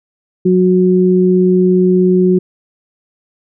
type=tone pair together; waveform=sine; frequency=183.3 / 366.3 Hz; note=F#3 / F#4; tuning=-16 / -17 cents; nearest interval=octave; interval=1199 cents; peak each=-10 dBFS; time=0.45-2.39 s; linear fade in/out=10 ms; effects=none